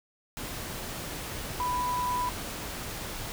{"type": "tone in noise", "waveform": "sine", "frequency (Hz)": 990, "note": "B5", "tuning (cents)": 4, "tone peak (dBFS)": -27, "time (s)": [1.6, 2.29], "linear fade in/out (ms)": 0, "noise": "pink", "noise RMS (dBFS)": -37, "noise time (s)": [0.37, 3.32], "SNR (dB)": 7, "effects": []}